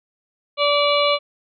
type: harmonic tone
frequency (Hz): 579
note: D5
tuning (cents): -25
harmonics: 1 / 2 / 4 / 5 / 6 / 7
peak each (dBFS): -18 / -21 / -24 / -25 / -26 / -26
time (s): 0.57-1.19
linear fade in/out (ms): 50
effects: none